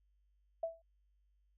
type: tone with exponential decay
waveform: sine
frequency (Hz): 659.3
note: E5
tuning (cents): 0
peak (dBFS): -31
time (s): 0.63-0.82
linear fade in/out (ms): 5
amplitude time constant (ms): 41
effects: added 50 Hz sine -70 dBFS peak until 1.57 s